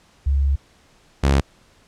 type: tone pair in turn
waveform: sine / sawtooth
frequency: 69.3 / 69.02 Hz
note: C#2 / C#2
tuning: 0 / -7 cents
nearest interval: unison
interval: 7 cents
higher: first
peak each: -15 / -10 dBFS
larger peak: second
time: 0.26-0.56 / 1.23-1.41 s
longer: first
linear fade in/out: 10 ms
effects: pink hiss -55 dBFS RMS until 1.87 s + low-pass 8000 Hz 12 dB/octave